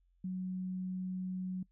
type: tone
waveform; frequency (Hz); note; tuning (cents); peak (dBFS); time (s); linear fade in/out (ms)
sine; 185; F#3; 0; -35; 0.24-1.63; 5
effects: noise-tail reverb RT60 0.1 s tail -22 dB re dry + added 44 Hz sine -68 dBFS peak until 1.71 s

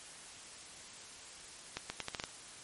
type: accelerating click train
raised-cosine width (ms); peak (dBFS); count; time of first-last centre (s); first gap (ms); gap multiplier
0.2; -19; 7; 1.77-2.239; 130; 0.79
effects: white hiss -51 dBFS RMS until 2.63 s + MP3 48 kbps

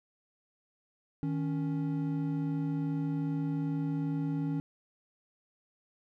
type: tone pair together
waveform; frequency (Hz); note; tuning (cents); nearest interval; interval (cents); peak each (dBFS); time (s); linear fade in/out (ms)
triangle; 156.7 / 279.2; D#3 / C#4; +13 / +13; minor seventh; 1000; -30 / -31; 1.23-4.6; 0
effects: none

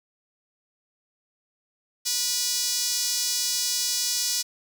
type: tone with high-pass filter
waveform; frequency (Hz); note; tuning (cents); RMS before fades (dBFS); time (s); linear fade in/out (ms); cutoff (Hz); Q
sawtooth; 488.8; B4; -18; -26; 2.05-4.43; 20; 5200; 2.3
effects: none

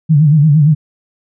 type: tone with vibrato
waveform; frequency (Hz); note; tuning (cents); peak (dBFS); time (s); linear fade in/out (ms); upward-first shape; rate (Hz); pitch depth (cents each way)
sine; 150.6; D3; +44; -5; 0.09-0.75; 20; sine; 8.7; 110
effects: none

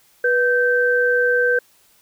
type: tone pair together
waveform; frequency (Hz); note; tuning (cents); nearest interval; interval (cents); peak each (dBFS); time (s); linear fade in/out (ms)
sine; 489.2 / 1555.1; B4 / G6; -16 / -14; octave + minor sixth; 2002; -17; 0.24-1.59; 5
effects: white hiss -56 dBFS RMS until 2.01 s

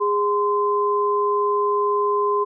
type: tone pair together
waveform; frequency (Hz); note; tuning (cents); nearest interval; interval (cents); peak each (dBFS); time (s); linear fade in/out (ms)
sine; 411.1 / 1033; G#4 / C6; -18 / -22; octave + major third; 1596; -20; 0-2.45; 20
effects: none

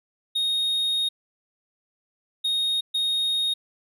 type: tone bursts at uneven times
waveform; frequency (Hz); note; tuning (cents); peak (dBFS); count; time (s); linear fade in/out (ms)
triangle; 3723; A#7; -3; -20; 3; 0.35-1.09 / 2.44-2.81 / 2.94-3.54; 10
effects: none

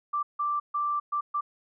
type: tone bursts at uneven times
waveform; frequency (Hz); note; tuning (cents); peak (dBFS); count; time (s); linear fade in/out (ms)
sine; 1174.7; D6; 0; -25; 5; 0.13-0.23 / 0.39-0.6 / 0.74-1 / 1.12-1.21 / 1.34-1.41; 10
effects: none

